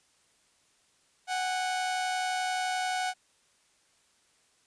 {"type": "tone pair together", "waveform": "sawtooth", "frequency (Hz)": [740, 811.5], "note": ["F#5", "G#5"], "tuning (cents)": [0, -40], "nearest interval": "major second", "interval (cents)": 160, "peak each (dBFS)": [-25, -36], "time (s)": [1.27, 3.14], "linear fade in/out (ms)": 50, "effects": ["white hiss -67 dBFS RMS until 4.66 s", "resampled to 22050 Hz"]}